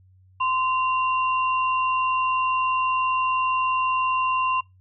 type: tone pair together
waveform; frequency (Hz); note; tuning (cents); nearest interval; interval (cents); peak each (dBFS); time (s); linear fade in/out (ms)
sine; 1035 / 2763; C6 / F7; -19 / -19; octave + perfect fourth; 1700; -21 / -28; 0.4-4.61; 10
effects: noise-tail reverb RT60 0.2 s tail -22 dB re dry + added 93 Hz sine -52 dBFS peak until 4.8 s